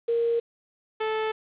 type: tone pair in turn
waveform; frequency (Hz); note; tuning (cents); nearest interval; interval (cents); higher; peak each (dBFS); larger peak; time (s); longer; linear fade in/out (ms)
sine / sawtooth; 466.2 / 437; A#4 / A4; 0 / -12; minor second; 112; first; -21; neither; 0.08-0.4 / 1-1.32; neither; 10
effects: resampled to 8000 Hz + 8-bit